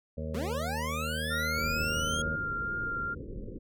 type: harmonic tone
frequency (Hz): 78.3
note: D#2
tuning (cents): +11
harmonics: 1 / 2 / 3 / 5 / 6 / 7 / 8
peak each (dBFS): -36 / -40 / -40 / -52 / -43 / -41 / -52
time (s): 0.17-2.36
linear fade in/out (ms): 10
type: linear sweep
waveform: 25% pulse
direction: up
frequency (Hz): 174.61 to 3292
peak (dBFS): -30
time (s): 0.34-2.22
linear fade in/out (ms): 5
type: tone with vibrato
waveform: sine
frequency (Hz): 1396.9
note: F6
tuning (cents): 0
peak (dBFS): -31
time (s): 1.3-3.15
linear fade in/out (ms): 20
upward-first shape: sine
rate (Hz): 2.2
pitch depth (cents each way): 14
type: low-pass noise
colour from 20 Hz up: pink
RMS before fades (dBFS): -40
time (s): 1.56-3.59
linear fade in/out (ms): 20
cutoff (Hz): 530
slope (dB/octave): 96
effects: none